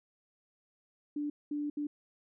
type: tone bursts at uneven times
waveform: sine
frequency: 293.7 Hz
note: D4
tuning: in tune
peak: -32 dBFS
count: 3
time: 1.16-1.3 / 1.51-1.7 / 1.77-1.87 s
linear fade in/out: 5 ms
effects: none